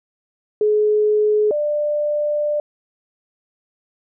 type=tone pair in turn; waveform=sine; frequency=423.4 / 593.8 Hz; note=G#4 / D5; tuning=+33 / +19 cents; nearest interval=tritone; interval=586 cents; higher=second; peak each=-13 / -17 dBFS; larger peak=first; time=0.61-1.51 / 1.51-2.6 s; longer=second; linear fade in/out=2 ms; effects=none